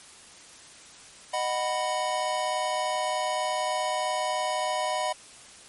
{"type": "chord", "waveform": "square", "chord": "B major", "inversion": "first", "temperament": "just", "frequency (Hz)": [617.4, 740.8, 987.8], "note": ["D#5", "F#5", "B5"], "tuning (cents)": [-14, 2, 0], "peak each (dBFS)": -31, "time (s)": [1.33, 5.13], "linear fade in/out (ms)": 10, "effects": ["white hiss -49 dBFS RMS until 5.68 s", "MP3 48 kbps"]}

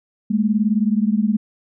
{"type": "beating tone pair", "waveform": "sine", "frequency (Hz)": [206.2, 225.2], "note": ["G#3", "A3"], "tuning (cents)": [-12, 40], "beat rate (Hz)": 19, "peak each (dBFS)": [-17, -19], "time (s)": [0.3, 1.37], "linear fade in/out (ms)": 10, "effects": []}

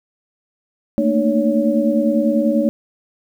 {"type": "tone cluster", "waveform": "sine", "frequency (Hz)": [221.9, 231.9, 301.3, 562], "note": ["A3", "A#3", "D4", "C#5"], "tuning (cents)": [15, -9, 44, 24], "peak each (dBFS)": -19, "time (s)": [0.98, 2.69], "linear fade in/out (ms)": 0, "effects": ["8-bit"]}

